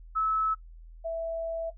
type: tone pair in turn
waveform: sine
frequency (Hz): 1300 / 659.1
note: E6 / E5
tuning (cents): -24 / 0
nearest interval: octave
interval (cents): 1176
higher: first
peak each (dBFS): -24 / -29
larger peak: first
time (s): 0.15-0.55 / 1.04-1.71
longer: second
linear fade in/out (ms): 20
effects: noise-tail reverb RT60 0.1 s tail -19 dB re dry + added 41 Hz sine -45 dBFS peak until 1.77 s